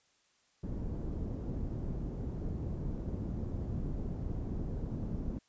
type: low-pass noise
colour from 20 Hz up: pink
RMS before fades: -37 dBFS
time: 0.63-5.39 s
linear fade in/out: 10 ms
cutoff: 290 Hz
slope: 12 dB/octave
effects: white hiss -71 dBFS RMS until 5.48 s + resampled to 16000 Hz